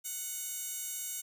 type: tone with high-pass filter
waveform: 15% pulse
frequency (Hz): 738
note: F#5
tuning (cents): -5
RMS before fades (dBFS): -39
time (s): 0.04-1.22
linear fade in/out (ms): 20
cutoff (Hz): 7100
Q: 1.1
effects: none